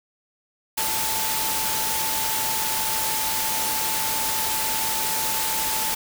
sine tone in noise, 880 Hz, A5, in tune, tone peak -30 dBFS, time 0.77-5.95 s, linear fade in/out 10 ms, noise white, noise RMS -25 dBFS, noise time 0.77-5.95 s, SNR -8 dB, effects none

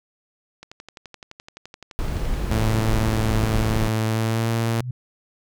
click train, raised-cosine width 0.2 ms, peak -22 dBFS, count 21, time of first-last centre 0.63-2.339 s, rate 11.7 Hz
brown noise, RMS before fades -24 dBFS, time 1.99-3.88 s, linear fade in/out 0 ms
sawtooth tone with pitch glide, 110.4 to 114.56 Hz, A2 to A#2, +6 to -30 cents, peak -16 dBFS, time 2.51-4.81 s, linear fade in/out 5 ms, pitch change +64 cents, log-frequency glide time 4.05-4.52 s
sine tone with exponential growth, 124.9 Hz, B2, 20 cents sharp, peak -23 dBFS, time 4.6-4.91 s, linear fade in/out 5 ms, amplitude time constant 66 ms
effects none

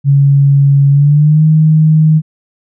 sine tone with pitch glide, 140 to 156.24 Hz, C#3 to D#3, +18 to +8 cents, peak -4 dBFS, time 0.04-2.22 s, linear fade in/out 50 ms, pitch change +190 cents, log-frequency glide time 0.9-1.44 s, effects none

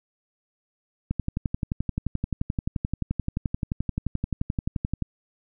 click train, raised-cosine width 5 ms, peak -13 dBFS, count 46, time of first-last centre 1.11-5.023 s, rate 11.5 Hz, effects none

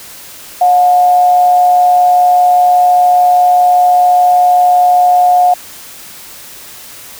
sine tone with amplitude modulation, 720 Hz, F#5, 47 cents flat, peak -3 dBFS, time 0.61-5.54 s, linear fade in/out 5 ms, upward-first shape sine, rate 145 Hz, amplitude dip 35%, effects white hiss -32 dBFS RMS until 7.19 s

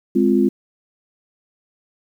sine chord, F minor, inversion first, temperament equal, 207.7 / 261.6 / 349.2 Hz, Ab3 / C4 / F4, 0 / 0 / 0 cents, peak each -17 dBFS, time 0.15-0.49 s, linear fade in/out 10 ms, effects 8-bit

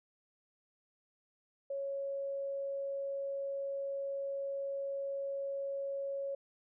sine tone, 553 Hz, C#5, 4 cents flat, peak -35 dBFS, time 1.7-6.35 s, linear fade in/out 5 ms, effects none

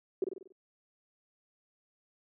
sine tone with echo, 378.3 Hz, F#4, 38 cents sharp, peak -25 dBFS, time 0.22-0.24 s, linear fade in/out 2 ms, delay 47 ms, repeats 6, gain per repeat -5 dB, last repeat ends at 0.522 s, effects high-pass 200 Hz 12 dB/octave

